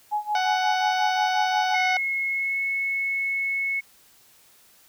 sine tone with tremolo, 840 Hz, G#5, 19 cents sharp, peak -21 dBFS, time 0.11-1.76 s, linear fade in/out 20 ms, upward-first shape sine, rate 5.6 Hz, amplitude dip 90%
harmonic tone, 743 Hz, F#5, 7 cents sharp, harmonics 1 / 2 / 3 / 4 / 5 / 6 / 7 / 8, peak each -23 / -29 / -33 / -35 / -37 / -39 / -40 / -41 dBFS, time 0.35-1.97 s, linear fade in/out 2 ms
sine tone with pitch glide, 2173 to 2196 Hz, C#7 to C#7, -35 to -17 cents, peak -23 dBFS, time 1.73-3.81 s, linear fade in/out 20 ms, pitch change +18 cents, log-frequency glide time 2.29-2.6 s
effects white hiss -56 dBFS RMS until 4.88 s

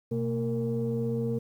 sine tone cluster, 125.1 / 228.8 / 462.4 Hz, B2 / A#3 / A#4, +23 / -32 / -14 cents, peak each -30 dBFS, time 0.11-1.39 s, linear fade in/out 10 ms, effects tanh soft clip ceiling -20 dBFS + 10-bit

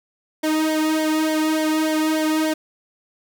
sawtooth tone with flanger, 312.4 Hz, D#4, 7 cents sharp, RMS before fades -20 dBFS, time 0.43-2.54 s, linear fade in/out 10 ms, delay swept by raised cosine 0.74 to 1.94 ms, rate 3.4 Hz, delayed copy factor -0.85, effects none

